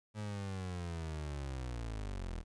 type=linear sweep; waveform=30% pulse; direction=down; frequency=107.6 to 38.84 Hz; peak=-36 dBFS; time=0.14-2.44 s; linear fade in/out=50 ms; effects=resampled to 22050 Hz + 13-bit